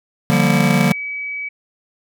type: chord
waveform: square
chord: G minor seventh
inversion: second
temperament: just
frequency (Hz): 147 / 176.4 / 196 / 235.2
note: D3 / F3 / G3 / Bb3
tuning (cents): +2 / +18 / 0 / +16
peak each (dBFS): -19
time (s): 0.3-0.92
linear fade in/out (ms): 0
type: tone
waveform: sine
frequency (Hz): 2281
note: C#7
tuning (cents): +49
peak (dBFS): -23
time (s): 0.32-1.49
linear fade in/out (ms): 10
effects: none